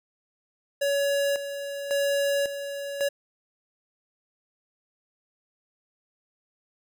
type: tone with tremolo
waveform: square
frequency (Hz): 563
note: C#5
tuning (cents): +27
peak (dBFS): -23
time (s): 0.81-3.09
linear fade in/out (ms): 10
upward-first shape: square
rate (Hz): 0.91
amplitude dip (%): 65
effects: none